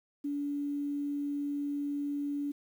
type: tone with quantisation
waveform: sine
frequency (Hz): 287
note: D4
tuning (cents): -40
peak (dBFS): -31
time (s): 0.24-2.52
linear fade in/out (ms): 10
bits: 10
effects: none